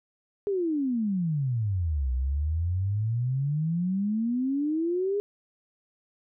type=exponential two-way sweep; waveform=sine; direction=down then up; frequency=415.3 to 61.74 to 415.3 Hz; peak=-24 dBFS; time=0.47-5.2 s; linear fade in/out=0 ms; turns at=2.12 s; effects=none